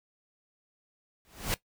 pink noise with exponential growth, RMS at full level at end -26 dBFS, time 1.25-1.54 s, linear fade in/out 0 ms, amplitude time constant 61 ms, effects noise-tail reverb RT60 0.1 s tail -17 dB re dry

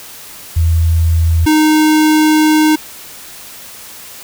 sine / square tone pair in turn, 82.41 / 308.9 Hz, E2 / D#4, 0 / -12 cents, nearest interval octave + major seventh, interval 2288 cents, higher second, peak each -8 dBFS, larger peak neither, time 0.56-1.46 / 1.46-2.76 s, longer second, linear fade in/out 10 ms, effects white hiss -33 dBFS RMS until 4.23 s

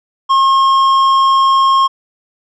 sine tone with tanh clipping, 1076 Hz, C6, 48 cents sharp, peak -9 dBFS, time 0.29-1.88 s, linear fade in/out 20 ms, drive 9 dB, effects none

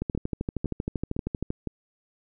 two click trains, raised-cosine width 3 ms, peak -17 / -15 dBFS, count 4 / 20, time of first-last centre 0.15-1.673 / 0.02-1.504 s, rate 1.97 / 12.8 Hz, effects none

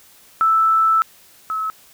sine tone pair in turn, 1318.5 / 1292.9 Hz, E6 / E6, 0 / -34 cents, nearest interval unison, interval 34 cents, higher first, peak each -12 / -20 dBFS, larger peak first, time 0.41-1.02 / 1.5-1.7 s, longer first, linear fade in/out 0 ms, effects white hiss -49 dBFS RMS until 1.93 s

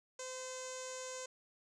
sawtooth tone with low-pass filter, 514 Hz, C5, 31 cents flat, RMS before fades -45 dBFS, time 0.19-1.26 s, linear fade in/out 5 ms, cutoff 7000 Hz, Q 7.8, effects none

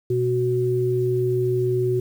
sine tone pair together, 123.47 / 370 Hz, B2 / F#4, 0 / 0 cents, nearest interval octave + perfect fifth, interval 1900 cents, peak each -23 / -20 dBFS, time 0.1-2 s, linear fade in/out 5 ms, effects 8-bit

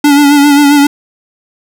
square tone with vibrato, 287.5 Hz, D4, 37 cents flat, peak -4 dBFS, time 0.04-0.87 s, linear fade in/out 5 ms, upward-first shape sine, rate 7.5 Hz, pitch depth 41 cents each way, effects none

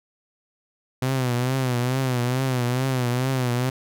sawtooth tone with vibrato, 127 Hz, B2, 49 cents sharp, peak -17 dBFS, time 1.02-3.7 s, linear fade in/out 5 ms, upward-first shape triangle, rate 2.3 Hz, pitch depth 100 cents each way, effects none

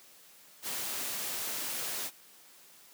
white noise, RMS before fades -36 dBFS, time 0.62-2.11 s, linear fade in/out 50 ms, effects white hiss -57 dBFS RMS until 2.93 s + high-pass 150 Hz 12 dB/octave

